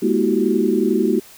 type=tone cluster; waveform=sine; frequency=208.5 / 239.7 / 321.8 / 362.3 / 384.6 Hz; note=G#3 / A#3 / E4 / F#4 / G4; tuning=+7 / +48 / -42 / -36 / -33 cents; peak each=-21 dBFS; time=0.02-1.2 s; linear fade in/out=10 ms; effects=white hiss -44 dBFS RMS until 1.37 s